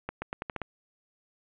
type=accelerating click train; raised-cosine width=0.5 ms; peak=-18 dBFS; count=7; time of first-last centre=0.09-0.617 s; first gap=130 ms; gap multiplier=0.84; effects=resampled to 8000 Hz + 9-bit